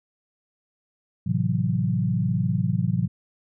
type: chord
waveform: sine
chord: F# half-diminished seventh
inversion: first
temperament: equal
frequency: 110 / 130.81 / 164.81 / 185 Hz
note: A2 / C3 / E3 / F#3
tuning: 0 / 0 / 0 / 0 cents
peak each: -26 dBFS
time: 1.26-3.08 s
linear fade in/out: 10 ms
effects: none